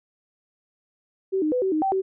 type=tone with pitch steps; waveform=sine; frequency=383.2 / 307.4 / 500 / 381 / 310.4 / 773 / 381.9 Hz; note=G4 / D#4 / B4 / G4 / D#4 / G5 / G4; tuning=-39 / -21 / +21 / -49 / -4 / -24 / -45 cents; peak=-20 dBFS; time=1.32-2.02 s; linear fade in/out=20 ms; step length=100 ms; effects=none